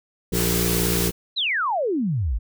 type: harmonic tone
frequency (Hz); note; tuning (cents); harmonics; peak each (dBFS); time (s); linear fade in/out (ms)
58.27; A#1; 0; 1 / 2 / 3 / 5 / 6 / 7 / 8; -28 / -30 / -25 / -34 / -30 / -29 / -32; 0.32-1.11; 5
type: noise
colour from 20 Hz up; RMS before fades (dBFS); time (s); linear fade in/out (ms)
white; -25; 0.32-1.12; 50
type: exponential sweep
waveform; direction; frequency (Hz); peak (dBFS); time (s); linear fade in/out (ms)
sine; down; 4186 to 47.01; -20; 1.36-2.39; 20
effects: none